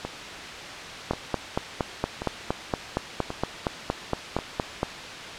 two click trains, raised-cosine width 1 ms, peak -9 / -16 dBFS, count 17 / 5, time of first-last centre 1.11-4.831 / 0.05-4.388 s, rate 4.3 / 0.922 Hz, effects white hiss -36 dBFS RMS until 5.38 s + low-pass 4000 Hz 12 dB/octave

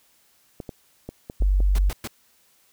clicks, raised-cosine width 2 ms, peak -20 dBFS, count 6, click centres 0.602 / 0.692 / 1.09 / 1.299 / 1.422 / 1.604 s
sine tone, 48 Hz, G1, 36 cents flat, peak -16 dBFS, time 1.4-1.9 s, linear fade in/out 10 ms
pink noise bursts, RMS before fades -32 dBFS, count 3, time 1.75-2.075 s, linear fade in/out 2 ms, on 35 ms, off 110 ms
effects white hiss -61 dBFS RMS until 2.72 s

